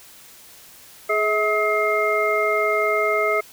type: tone cluster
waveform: sine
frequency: 421.7 / 644 / 1276 / 2117 Hz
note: G#4 / E5 / D#6 / C7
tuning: +26 / -41 / +43 / +20 cents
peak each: -23 dBFS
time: 1.09-3.41 s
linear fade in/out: 10 ms
effects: white hiss -46 dBFS RMS until 3.52 s